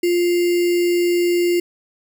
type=tone with sample-and-hold; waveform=sine; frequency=350 Hz; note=F4; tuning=4 cents sharp; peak=-14 dBFS; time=0.03-1.6 s; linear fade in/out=5 ms; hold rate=2450 Hz; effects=none